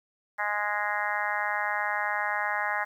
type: harmonic tone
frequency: 207.7 Hz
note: G#3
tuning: in tune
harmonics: 3 / 4 / 5 / 6 / 7 / 8 / 9 / 10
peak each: -38 / -32 / -35 / -37 / -36 / -33 / -33 / -38 dBFS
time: 0.38-2.85 s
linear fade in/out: 20 ms
effects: 10-bit